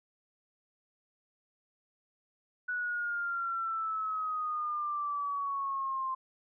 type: exponential sweep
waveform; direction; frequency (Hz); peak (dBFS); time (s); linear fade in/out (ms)
sine; down; 1480 to 1046.5; -31; 2.68-6.15; 10
effects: none